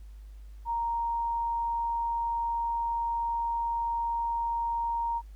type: tone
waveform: sine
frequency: 932.3 Hz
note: A#5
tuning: in tune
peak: -27 dBFS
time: 0.65-5.22 s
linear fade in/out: 50 ms
effects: added 51 Hz sine -43 dBFS peak until 5.35 s + pink hiss -67 dBFS RMS until 5.35 s